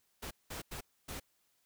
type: noise bursts at uneven times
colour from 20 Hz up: pink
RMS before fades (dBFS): -43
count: 4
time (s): 0.22-0.31 / 0.5-0.62 / 0.71-0.81 / 1.08-1.2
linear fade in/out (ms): 10
effects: white hiss -75 dBFS RMS until 1.65 s